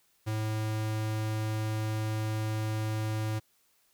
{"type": "tone", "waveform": "square", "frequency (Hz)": 108.7, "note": "A2", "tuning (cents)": -21, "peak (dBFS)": -30, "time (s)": [0.26, 3.4], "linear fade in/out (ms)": 20, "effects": ["white hiss -69 dBFS RMS until 3.93 s"]}